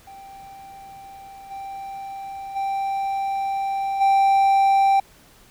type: tone with level steps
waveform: triangle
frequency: 784 Hz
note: G5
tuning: in tune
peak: -37 / -29 / -20 / -12 dBFS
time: 0.07-5 s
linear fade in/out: 5 ms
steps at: 1.5 / 2.55 / 4 s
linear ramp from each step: 20 ms
effects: pink hiss -52 dBFS RMS until 5.5 s